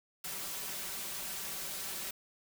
white noise with comb filter, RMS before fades -40 dBFS, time 0.24-2.11 s, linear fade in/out 5 ms, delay 5.2 ms, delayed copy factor +0.6, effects none

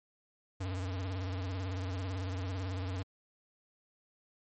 square tone with vibrato, 93.1 Hz, F#2, 11 cents sharp, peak -35 dBFS, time 0.6-3.03 s, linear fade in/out 10 ms, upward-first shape sine, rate 18 Hz, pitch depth 86 cents each way, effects MP3 32 kbps

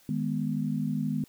sine chord, G# minor, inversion second, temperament equal, 155.56 / 207.7 / 246.9 Hz, D#3 / G#3 / B3, 0 / 0 / 0 cents, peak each -31 dBFS, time 0.09-1.24 s, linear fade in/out 2 ms, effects white hiss -60 dBFS RMS until 1.28 s

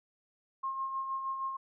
sine tone with tremolo, 1070 Hz, C6, 38 cents sharp, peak -31 dBFS, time 0.63-1.57 s, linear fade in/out 10 ms, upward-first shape sine, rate 6.4 Hz, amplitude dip 45%, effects none

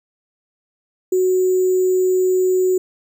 sine tone with sample-and-hold, 370 Hz, F#4, in tune, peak -13 dBFS, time 1.12-2.78 s, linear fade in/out 5 ms, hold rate 7350 Hz, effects none

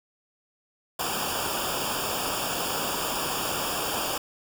pink noise with comb filter, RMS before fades -29 dBFS, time 0.99-4.18 s, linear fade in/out 5 ms, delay 0.49 ms, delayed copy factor -0.9, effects none

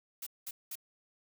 blue noise bursts, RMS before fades -41 dBFS, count 3, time 0.22-0.755 s, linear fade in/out 5 ms, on 45 ms, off 200 ms, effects none

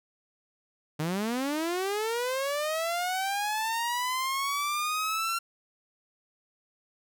sawtooth linear sweep, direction up, 146.83 to 1371 Hz, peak -24 dBFS, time 0.99-5.39 s, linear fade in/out 10 ms, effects none

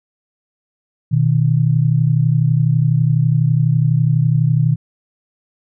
sine tone pair together, 122.8 / 154.85 Hz, B2 / D#3, -9 / -8 cents, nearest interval major third, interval 401 cents, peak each -14 dBFS, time 1.11-4.76 s, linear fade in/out 20 ms, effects none

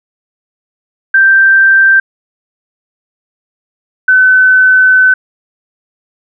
sine tone pair in turn, 1568 / 1515.5 Hz, G6 / F#6, 0 / +41 cents, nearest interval minor second, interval 59 cents, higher first, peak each -3 dBFS, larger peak neither, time 1.14-2 / 4.08-5.14 s, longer second, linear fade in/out 5 ms, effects none

